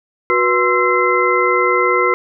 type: tone cluster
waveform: sine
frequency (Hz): 367.8 / 487.7 / 1048 / 1331 / 2062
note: F#4 / B4 / C6 / E6 / C7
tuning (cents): -10 / -22 / +2 / +16 / -26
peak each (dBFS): -18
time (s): 0.3-2.14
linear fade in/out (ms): 0
effects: none

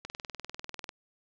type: click train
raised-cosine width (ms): 0.2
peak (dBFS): -21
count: 18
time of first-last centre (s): 0.05-0.892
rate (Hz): 20.2
effects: low-pass 7000 Hz 12 dB/octave + 10-bit

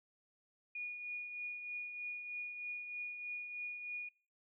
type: tone with tremolo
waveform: sine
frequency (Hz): 2448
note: D#7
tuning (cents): -29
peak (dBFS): -38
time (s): 0.75-4.09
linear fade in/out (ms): 5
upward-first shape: triangle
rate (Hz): 3.2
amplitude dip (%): 50
effects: noise-tail reverb RT60 0.4 s tail -24 dB re dry

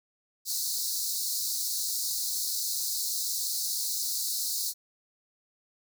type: high-pass noise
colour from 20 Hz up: pink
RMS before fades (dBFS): -31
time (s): 0.45-4.74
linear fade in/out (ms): 50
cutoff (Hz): 4000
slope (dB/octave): 96
effects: none

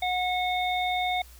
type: harmonic tone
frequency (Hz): 729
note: F#5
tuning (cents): -26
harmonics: 1 / 3 / 5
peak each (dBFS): -26 / -31 / -33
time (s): 0.02-1.22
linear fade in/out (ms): 5
effects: added 60 Hz sine -48 dBFS peak until 1.39 s + white hiss -54 dBFS RMS until 1.39 s

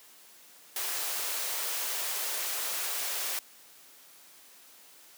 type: high-pass noise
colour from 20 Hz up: white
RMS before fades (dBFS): -33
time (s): 0.76-3.39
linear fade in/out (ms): 2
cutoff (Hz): 400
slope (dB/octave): 24
effects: white hiss -55 dBFS RMS until 5.17 s + high-pass 200 Hz 12 dB/octave

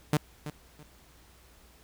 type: tone with echo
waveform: sawtooth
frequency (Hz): 150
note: D3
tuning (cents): +37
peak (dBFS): -18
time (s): 0.13-0.17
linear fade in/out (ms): 2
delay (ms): 330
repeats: 2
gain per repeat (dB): -13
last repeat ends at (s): 0.83
effects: added 60 Hz sine -59 dBFS peak until 1.83 s + pink hiss -59 dBFS RMS until 1.83 s

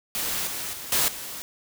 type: noise with level steps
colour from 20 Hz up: white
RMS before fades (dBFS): -28 / -32 / -37 / -22 / -36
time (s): 0.15-1.42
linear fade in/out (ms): 0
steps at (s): 0.47 / 0.73 / 0.92 / 1.08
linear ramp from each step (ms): 2
effects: none

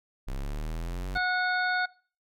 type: linear sweep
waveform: square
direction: up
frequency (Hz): 31.91 to 48.07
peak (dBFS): -32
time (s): 0.27-1.18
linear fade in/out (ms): 10
type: harmonic tone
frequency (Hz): 731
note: F#5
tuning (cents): -21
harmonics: 1 / 2 / 3 / 5 / 6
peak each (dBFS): -30 / -27 / -38 / -41 / -40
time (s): 1.15-1.86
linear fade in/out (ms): 10
effects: noise-tail reverb RT60 0.4 s tail -21 dB re dry

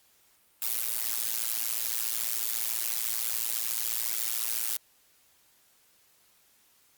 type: noise with amplitude modulation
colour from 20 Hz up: blue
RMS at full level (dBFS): -26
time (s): 0.62-4.77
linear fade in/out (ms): 2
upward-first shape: sine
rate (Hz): 114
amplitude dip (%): 100
effects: white hiss -64 dBFS RMS until 6.97 s + Opus 48 kbps

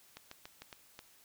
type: clicks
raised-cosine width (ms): 0.2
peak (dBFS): -29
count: 6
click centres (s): 0.17 / 0.314 / 0.455 / 0.62 / 0.728 / 0.991
effects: white hiss -63 dBFS RMS until 1.24 s

